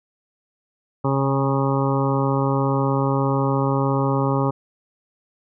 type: harmonic tone with a mistuned harmonic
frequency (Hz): 136.8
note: C#3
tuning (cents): -23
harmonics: 1 / 2 / 3 / 4 / 6 / 7 / 8 / 9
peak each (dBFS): -21 / -24 / -26 / -27 / -29 / -29 / -30 / -31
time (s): 1.04-4.51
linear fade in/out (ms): 10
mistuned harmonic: 1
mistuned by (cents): -19
effects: none